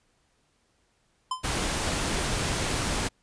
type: tone with exponential decay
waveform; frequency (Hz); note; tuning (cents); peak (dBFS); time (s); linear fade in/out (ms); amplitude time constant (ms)
square; 1028; C6; -31; -24; 1.31-1.46; 5; 32
type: noise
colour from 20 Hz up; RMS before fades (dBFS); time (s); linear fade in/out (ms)
pink; -28; 1.43-3.09; 20
effects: pink hiss -69 dBFS RMS until 3.22 s + resampled to 22050 Hz